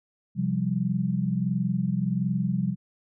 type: chord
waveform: sine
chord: C suspended fourth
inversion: none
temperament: equal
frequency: 130.81 / 174.61 / 196 Hz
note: C3 / F3 / G3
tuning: 0 / 0 / 0 cents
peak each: -29 / -27 / -27 dBFS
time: 0.35-2.76 s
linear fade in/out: 50 ms
effects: none